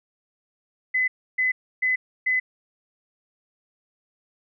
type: tone bursts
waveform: sine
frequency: 2019 Hz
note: B6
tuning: 38 cents sharp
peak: -19 dBFS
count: 4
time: 0.94-2.4 s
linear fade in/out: 10 ms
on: 140 ms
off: 300 ms
effects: none